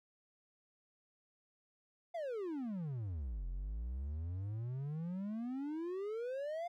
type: exponential two-way sweep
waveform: triangle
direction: down then up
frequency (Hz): 709 to 42.29 to 709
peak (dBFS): -36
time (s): 2.14-6.68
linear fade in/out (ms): 10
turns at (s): 3.47
effects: none